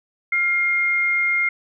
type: tone pair together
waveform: sine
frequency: 1390 / 2124 Hz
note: F6 / C7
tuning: -9 / +25 cents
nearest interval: perfect fifth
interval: 734 cents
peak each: -28 / -17 dBFS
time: 0.32-1.49 s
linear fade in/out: 5 ms
effects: none